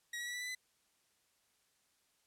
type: tone with pitch steps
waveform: sawtooth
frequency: 1904 / 1925 / 1946.3 / 1967.7 / 1989.4 / 2011 Hz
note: A#6 / B6 / B6 / B6 / B6 / B6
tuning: +36 / -45 / -26 / -7 / +12 / +31 cents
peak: -36 dBFS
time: 0.13-0.55 s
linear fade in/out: 5 ms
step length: 70 ms
effects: white hiss -75 dBFS RMS until 2.26 s + low-pass 11000 Hz 12 dB/octave